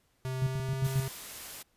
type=tone with pitch glide; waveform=square; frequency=130.2 to 133.24 Hz; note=C3 to C3; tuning=-8 to +32 cents; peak=-33 dBFS; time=0.25-1.08 s; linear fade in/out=0 ms; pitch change=+40 cents; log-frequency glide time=0.37-0.86 s
type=tone bursts; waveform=sine; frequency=133.8 Hz; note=C3; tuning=39 cents sharp; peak=-27 dBFS; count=5; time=0.42-1.001 s; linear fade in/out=0 ms; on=45 ms; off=89 ms
type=noise; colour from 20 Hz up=white; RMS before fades=-43 dBFS; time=0.84-1.63 s; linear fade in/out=10 ms
effects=pink hiss -71 dBFS RMS until 1.76 s + resampled to 32000 Hz